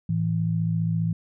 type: tone pair together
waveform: sine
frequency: 110.12 / 165 Hz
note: A2 / E3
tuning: +2 / +2 cents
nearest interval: perfect fifth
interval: 700 cents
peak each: -26 / -23 dBFS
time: 0.09-1.13 s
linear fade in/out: 5 ms
effects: none